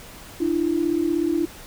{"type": "tone pair together", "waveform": "sine", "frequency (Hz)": [301.4, 337.9], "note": ["D4", "E4"], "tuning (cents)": [45, 43], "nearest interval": "major second", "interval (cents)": 198, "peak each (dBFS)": [-23, -21], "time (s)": [0.4, 1.46], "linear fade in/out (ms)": 10, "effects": ["pink hiss -42 dBFS RMS until 1.66 s"]}